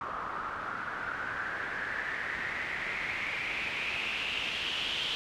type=noise with low-pass filter sweep; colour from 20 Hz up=white; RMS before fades=-35 dBFS; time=0.01-5.15 s; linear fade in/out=0 ms; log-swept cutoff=1200 to 3200 Hz; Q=5.3; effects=none